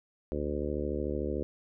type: harmonic tone with a mistuned harmonic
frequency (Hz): 73.42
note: D2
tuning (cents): 0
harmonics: 1 / 2 / 3 / 4 / 5 / 6 / 7 / 8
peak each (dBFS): -36 / -43 / -39 / -38 / -36 / -39 / -38 / -45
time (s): 0.32-1.43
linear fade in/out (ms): 0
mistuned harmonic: 1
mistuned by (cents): -62
effects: none